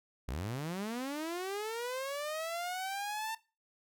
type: linear sweep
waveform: sawtooth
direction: up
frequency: 54.4 to 900 Hz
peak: -32 dBFS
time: 0.28-3.35 s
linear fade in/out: 5 ms
effects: noise-tail reverb RT60 0.3 s tail -19 dB re dry